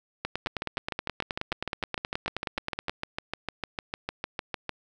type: two click trains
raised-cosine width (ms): 0.3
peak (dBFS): -14 / -13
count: 29 / 26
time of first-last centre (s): 0.47-4.693 / 0.25-2.896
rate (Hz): 6.63 / 9.45
effects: none